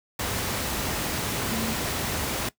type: tone in noise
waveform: sine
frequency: 224.1 Hz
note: A3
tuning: 32 cents sharp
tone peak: -28 dBFS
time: 1.51-1.74 s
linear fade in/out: 5 ms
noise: pink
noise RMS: -28 dBFS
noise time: 0.19-2.49 s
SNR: -3 dB
effects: noise-tail reverb RT60 0.1 s tail -18 dB re dry + high-pass 60 Hz 12 dB/octave